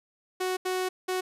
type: tone bursts at uneven times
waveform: sawtooth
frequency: 370 Hz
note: F#4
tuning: in tune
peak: -23 dBFS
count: 3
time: 0.4-0.57 / 0.65-0.89 / 1.08-1.21 s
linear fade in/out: 10 ms
effects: resampled to 32000 Hz